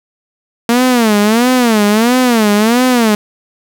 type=tone with vibrato; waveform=sawtooth; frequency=229 Hz; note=A#3; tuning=31 cents flat; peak=-4 dBFS; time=0.69-3.15 s; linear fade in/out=2 ms; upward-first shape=sine; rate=1.5 Hz; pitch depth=190 cents each way; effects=none